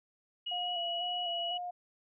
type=tone with pitch glide; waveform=sine; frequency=2900 to 2925 Hz; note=F#7 to F#7; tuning=-35 to -21 cents; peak=-34 dBFS; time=0.46-1.58 s; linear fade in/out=10 ms; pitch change=+14 cents; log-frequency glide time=0.65-0.71 s
type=tone with vibrato; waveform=sine; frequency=698.5 Hz; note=F5; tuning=in tune; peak=-36 dBFS; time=0.51-1.71 s; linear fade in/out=10 ms; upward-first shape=square; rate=2 Hz; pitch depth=35 cents each way
effects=none